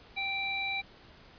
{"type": "harmonic tone", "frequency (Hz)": 784, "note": "G5", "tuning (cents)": 0, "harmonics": [1, 3, 5], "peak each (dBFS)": [-39, -32, -38], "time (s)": [0.16, 0.82], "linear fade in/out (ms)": 20, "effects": ["pink hiss -55 dBFS RMS until 1.38 s", "resampled to 11025 Hz"]}